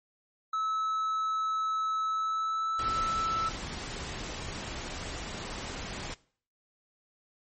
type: tone with pitch glide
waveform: triangle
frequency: 1300 to 1319.7 Hz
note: E6 to E6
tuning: -24 to +2 cents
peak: -26 dBFS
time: 0.53-3.49 s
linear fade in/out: 5 ms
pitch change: +26 cents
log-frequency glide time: 2.04-2.96 s
type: noise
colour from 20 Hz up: pink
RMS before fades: -38 dBFS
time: 2.79-6.14 s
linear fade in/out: 2 ms
effects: noise-tail reverb RT60 0.5 s tail -21 dB re dry + MP3 32 kbps